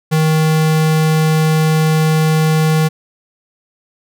square tone, 157.2 Hz, D#3, 18 cents sharp, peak -11 dBFS, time 0.11-2.89 s, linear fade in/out 20 ms, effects none

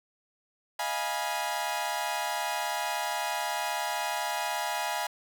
sawtooth chord, F half-diminished seventh, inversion third, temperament equal with one note detuned, 622.3 / 698.5 / 830.6 / 973 Hz, Eb5 / F5 / Ab5 / Cb6, 0 / 0 / 0 / -26 cents, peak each -35 / -32 / -29 / -31 dBFS, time 0.79-5.07 s, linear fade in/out 5 ms, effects none

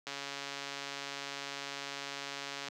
click train, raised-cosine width 0.2 ms, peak -22 dBFS, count 367, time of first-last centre 0.07-2.684 s, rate 140 Hz, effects high-pass 200 Hz 12 dB/octave

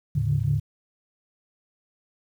sine tone cluster, 79.3 / 109.2 / 142.7 / 148.2 Hz, D#2 / A2 / D3 / D3, +33 / -13 / -49 / +16 cents, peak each -31 / -24 / -24 / -28 dBFS, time 0.15-0.6 s, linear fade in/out 10 ms, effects tanh soft clip ceiling -11 dBFS + 9-bit

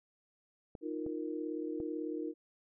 clicks, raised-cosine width 2 ms, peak -31 dBFS, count 3, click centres 0.752 / 1.064 / 1.802 s
sine chord, Eb suspended second, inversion none, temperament equal, 311.1 / 349.2 / 466.2 Hz, Eb4 / F4 / Bb4, 0 / 0 / 0 cents, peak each -38 / -41 / -42 dBFS, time 0.81-2.34 s, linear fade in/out 50 ms
effects none

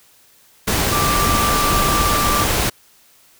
sine tone in noise, 1174.7 Hz, D6, in tune, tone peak -18 dBFS, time 0.92-2.44 s, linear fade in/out 10 ms, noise pink, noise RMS -18 dBFS, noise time 0.67-2.7 s, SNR -3 dB, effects white hiss -52 dBFS RMS until 3.39 s

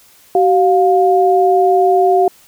sine tone pair together, 380 / 707.1 Hz, F#4 / F5, +46 / +21 cents, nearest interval major seventh, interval 1075 cents, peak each -11 dBFS, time 0.35-2.28 s, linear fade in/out 2 ms, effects white hiss -47 dBFS RMS until 2.47 s

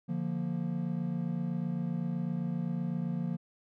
triangle chord, Bb major, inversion first, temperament equal, 146.83 / 174.61 / 233.1 Hz, D3 / F3 / Bb3, 0 / 0 / 0 cents, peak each -35 / -31 / -35 dBFS, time 0.08-3.37 s, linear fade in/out 20 ms, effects none

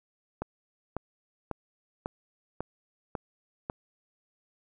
click train, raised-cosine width 1 ms, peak -18 dBFS, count 7, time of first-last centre 0.42-3.699 s, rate 1.83 Hz, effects none

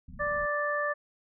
pink low-pass noise, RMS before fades -45 dBFS, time 0.08-0.46 s, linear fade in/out 5 ms, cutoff 250 Hz, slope 96 dB/octave
harmonic tone, 587.3 Hz, D5, in tune, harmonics 1 / 2 / 3, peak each -31 / -32 / -31 dBFS, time 0.19-0.94 s, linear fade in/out 20 ms
effects none

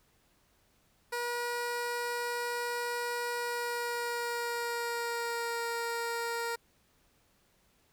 15% pulse tone with pitch glide, 480.4 to 467 Hz, B4 to A#4, -48 to +3 cents, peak -26 dBFS, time 1.12-6.56 s, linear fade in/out 10 ms, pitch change -49 cents, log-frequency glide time 3.36-5.65 s, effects pink hiss -69 dBFS RMS until 7.92 s

